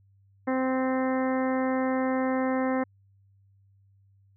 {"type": "harmonic tone", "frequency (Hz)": 260.2, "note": "C4", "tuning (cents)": -9, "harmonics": [1, 2, 3, 4, 5, 6, 7, 8], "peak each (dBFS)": [-26, -29, -34, -36, -40, -43, -39, -43], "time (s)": [0.47, 2.84], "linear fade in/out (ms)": 10, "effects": ["added 98 Hz sine -58 dBFS peak until 4.36 s"]}